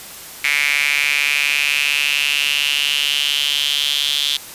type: tone with high-pass filter sweep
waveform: sawtooth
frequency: 144.3 Hz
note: D3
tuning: 30 cents flat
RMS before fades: -18 dBFS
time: 0.44-4.37 s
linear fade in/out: 5 ms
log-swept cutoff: 2200 to 3400 Hz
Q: 6.3
effects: white hiss -35 dBFS RMS until 4.54 s + resampled to 32000 Hz

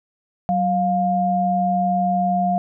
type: tone pair together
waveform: sine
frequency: 187.7 / 705.2 Hz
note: F#3 / F5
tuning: +25 / +17 cents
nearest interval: octave + major seventh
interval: 2292 cents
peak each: -21 / -18 dBFS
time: 0.49-2.58 s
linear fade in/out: 0 ms
effects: none

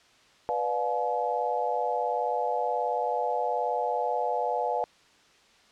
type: chord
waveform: sine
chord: B diminished seventh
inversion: none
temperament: just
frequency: 493.9 / 592.7 / 711.2 / 853.4 Hz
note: B4 / D5 / F5 / Ab5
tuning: 0 / +16 / +31 / +47 cents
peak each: -31 / -33 / -30 / -30 dBFS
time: 0.49-4.84 s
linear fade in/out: 0 ms
effects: white hiss -59 dBFS RMS until 5.71 s + low-pass 5000 Hz 12 dB/octave

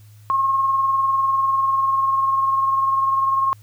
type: tone pair together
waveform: sine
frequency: 1078 / 1098.1 Hz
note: C#6 / C#6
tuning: -49 / -17 cents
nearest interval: unison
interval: 32 cents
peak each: -16 / -28 dBFS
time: 0.3-3.53 s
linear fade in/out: 0 ms
effects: added 105 Hz sine -43 dBFS peak until 3.62 s + white hiss -57 dBFS RMS until 3.62 s

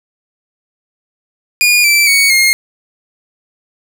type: tone with pitch steps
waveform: sawtooth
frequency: 2437 / 2332 / 2232 / 2136 Hz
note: D#7 / D7 / C#7 / C7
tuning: -37 / -13 / +11 / +35 cents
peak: -4 dBFS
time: 1.61-2.53 s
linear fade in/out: 0 ms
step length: 230 ms
effects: none

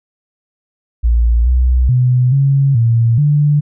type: tone with pitch steps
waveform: sine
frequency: 57.9 / 62.6 / 125.5 / 138 / 115.7 / 147.1 Hz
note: A#1 / B1 / B2 / C#3 / A#2 / D3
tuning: -11 / +24 / +28 / -7 / -13 / +3 cents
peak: -8 dBFS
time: 1.03-3.61 s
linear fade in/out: 20 ms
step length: 430 ms
effects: none

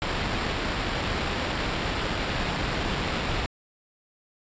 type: noise with sample-and-hold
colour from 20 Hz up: pink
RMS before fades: -28 dBFS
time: 0.02-3.46 s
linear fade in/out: 0 ms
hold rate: 6300 Hz
effects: resampled to 16000 Hz

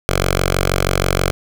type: tone with notch filter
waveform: 5% pulse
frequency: 46.25 Hz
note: F#1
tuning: in tune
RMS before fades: -17 dBFS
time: 0.09-1.31 s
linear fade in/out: 0 ms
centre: 250 Hz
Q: 0.75
effects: none

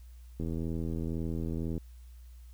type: click train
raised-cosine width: 3 ms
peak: -23 dBFS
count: 114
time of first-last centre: 0.4-1.778 s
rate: 82 Hz
effects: added 60 Hz sine -47 dBFS peak until 2.53 s + white hiss -67 dBFS RMS until 2.53 s

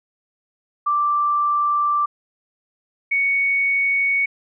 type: tone pair in turn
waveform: sine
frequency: 1174.7 / 2227 Hz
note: D6 / C#7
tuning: 0 / +7 cents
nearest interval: major seventh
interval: 1107 cents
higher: second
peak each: -16 / -16 dBFS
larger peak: neither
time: 0.86-2.06 / 3.11-4.26 s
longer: first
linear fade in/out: 10 ms
effects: none

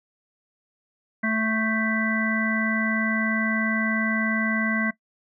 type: harmonic tone with a mistuned harmonic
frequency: 220 Hz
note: A3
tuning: in tune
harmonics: 1 / 3 / 5 / 7 / 9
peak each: -24 / -33 / -34 / -29 / -27 dBFS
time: 1.23-4.91 s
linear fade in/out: 10 ms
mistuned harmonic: 7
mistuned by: +19 cents
effects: noise-tail reverb RT60 0.1 s tail -19 dB re dry

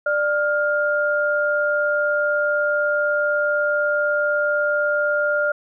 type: tone pair together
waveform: sine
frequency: 592 / 1408 Hz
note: D5 / F6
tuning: +14 / +14 cents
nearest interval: octave + minor third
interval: 1500 cents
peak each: -20 dBFS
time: 0.06-5.52 s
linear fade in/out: 5 ms
effects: none

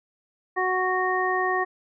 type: harmonic tone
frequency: 370 Hz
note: F#4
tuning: in tune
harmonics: 1 / 2 / 3 / 5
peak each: -27 / -27 / -27 / -27 dBFS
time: 0.56-1.65 s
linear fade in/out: 20 ms
effects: none

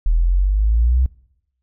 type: exponential sweep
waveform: sine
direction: up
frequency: 38.89 to 65.41 Hz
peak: -12 dBFS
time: 0.06-1.06 s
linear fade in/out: 0 ms
effects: noise-tail reverb RT60 0.8 s tail -22 dB re dry

